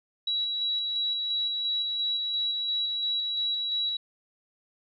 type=tone with tremolo; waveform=sine; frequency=3898 Hz; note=B7; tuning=23 cents flat; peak=-25 dBFS; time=0.27-3.97 s; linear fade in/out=5 ms; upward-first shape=square; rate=2.9 Hz; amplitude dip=25%; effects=none